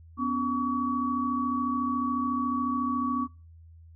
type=tone cluster; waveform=sine; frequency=248.8 / 282.8 / 1133 Hz; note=B3 / C#4 / C#6; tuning=+13 / +35 / +37 cents; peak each=-29 / -33 / -28 dBFS; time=0.17-3.28 s; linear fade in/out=50 ms; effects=noise-tail reverb RT60 0.3 s tail -19 dB re dry + added 82 Hz sine -48 dBFS peak until 3.95 s